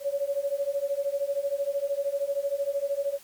sine beating tone pair, 554.4 / 567.4 Hz, C#5 / C#5, 0 / +40 cents, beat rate 13 Hz, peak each -29 / -28 dBFS, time 0-3.19 s, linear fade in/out 50 ms, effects white hiss -52 dBFS RMS until 3.23 s + MP3 96 kbps

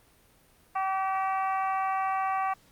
harmonic tone, 383.7 Hz, G4, 37 cents flat, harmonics 2 / 3 / 4 / 5 / 6 / 7, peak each -28 / -30 / -42 / -41 / -43 / -46 dBFS, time 0.75-2.54 s, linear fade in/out 10 ms, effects pink hiss -61 dBFS RMS until 2.71 s + Opus 32 kbps

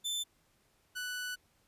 sawtooth tone pair in turn, 3535 / 1486.3 Hz, A7 / F#6, +7 / +7 cents, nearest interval octave + minor third, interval 1500 cents, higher first, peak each -30 / -33 dBFS, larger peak first, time 0.04-0.24 / 0.95-1.36 s, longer second, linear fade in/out 20 ms, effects pink hiss -71 dBFS RMS until 1.67 s + resampled to 32000 Hz

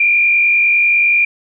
sine tone with frequency modulation, 2399 Hz, D7, 36 cents sharp, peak -9 dBFS, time 0-1.25 s, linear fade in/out 5 ms, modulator 50.3 Hz, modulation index 1.1, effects none

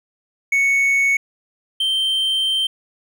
triangle tone pair in turn, 2217 / 3128 Hz, C#7 / G7, 0 / -4 cents, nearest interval tritone, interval 596 cents, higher second, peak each -12 / -15 dBFS, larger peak first, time 0.52-1.17 / 1.8-2.67 s, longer second, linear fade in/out 5 ms, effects none

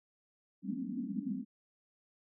white band-pass noise, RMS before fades -38 dBFS, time 0.62-1.45 s, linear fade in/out 50 ms, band 180 to 280 Hz, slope 96 dB/octave, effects none

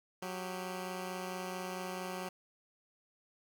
10% pulse tone pair together, 183.77 / 392 Hz, F#3 / G4, -12 / 0 cents, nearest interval octave + minor second, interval 1312 cents, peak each -31 / -38 dBFS, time 0.22-2.29 s, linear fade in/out 5 ms, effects none

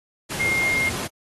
sine tone in noise, 2125 Hz, C7, 26 cents sharp, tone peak -19 dBFS, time 0.39-0.9 s, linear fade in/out 20 ms, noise pink, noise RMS -29 dBFS, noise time 0.29-1.08 s, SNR +7 dB, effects high-pass 80 Hz 12 dB/octave + AAC 32 kbps

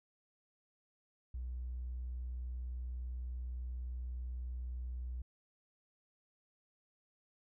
triangle tone with tanh clipping, 61.74 Hz, B1, in tune, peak -38 dBFS, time 1.34-5.22 s, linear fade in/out 5 ms, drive 2 dB, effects none

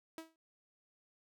sawtooth tone with exponential decay, 323.5 Hz, E4, 32 cents flat, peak -37 dBFS, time 0.18-0.36 s, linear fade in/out 1 ms, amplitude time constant 37 ms, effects none

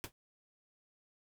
pink noise with exponential decay, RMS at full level -37 dBFS, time 0.04-0.12 s, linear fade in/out 0 ms, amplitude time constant 16 ms, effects none

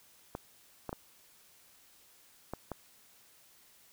clicks, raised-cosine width 1 ms, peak -23 dBFS, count 5, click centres 0.351 / 0.893 / 0.929 / 2.536 / 2.717 s, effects white hiss -62 dBFS RMS until 3.92 s

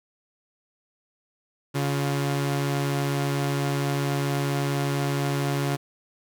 sawtooth tone pair together, 140.6 / 353.7 Hz, C#3 / F4, +25 / +22 cents, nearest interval octave + major third, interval 1597 cents, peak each -20 / -28 dBFS, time 1.74-5.77 s, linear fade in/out 20 ms, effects none

